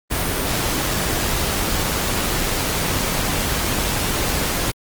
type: noise with amplitude modulation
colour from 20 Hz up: pink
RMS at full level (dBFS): -20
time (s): 0.1-4.72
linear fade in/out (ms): 20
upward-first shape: sine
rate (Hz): 97.4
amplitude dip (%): 25
effects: Opus 32 kbps